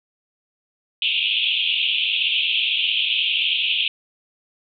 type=band-pass noise; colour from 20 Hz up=white; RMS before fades=-21 dBFS; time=1.02-3.88 s; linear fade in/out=2 ms; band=2500 to 3500 Hz; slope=96 dB/octave; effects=none